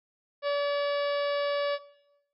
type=harmonic tone with a mistuned harmonic; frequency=573 Hz; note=D5; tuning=43 cents flat; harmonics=1 / 2 / 3 / 4 / 5 / 6 / 7 / 8 / 9; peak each=-26 / -34 / -38 / -42 / -43 / -46 / -46 / -45 / -50 dBFS; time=0.42-1.79 s; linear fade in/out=50 ms; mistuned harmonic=7; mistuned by=-61 cents; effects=noise-tail reverb RT60 0.9 s tail -19 dB re dry